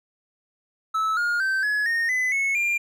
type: tone with pitch steps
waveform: triangle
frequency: 1305 / 1423.1 / 1551.9 / 1692.4 / 1845.5 / 2013 / 2195 / 2393 Hz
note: E6 / F6 / G6 / G#6 / A#6 / B6 / C#7 / D7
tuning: -18 / +32 / -18 / +32 / -18 / +33 / -18 / +32 cents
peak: -19 dBFS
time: 0.94-2.78 s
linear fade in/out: 10 ms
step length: 230 ms
effects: none